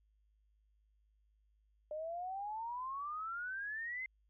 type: exponential sweep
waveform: sine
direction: up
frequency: 599 to 2097 Hz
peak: -39 dBFS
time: 1.91-4.06 s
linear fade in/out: 2 ms
effects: added 52 Hz sine -70 dBFS peak until 4.29 s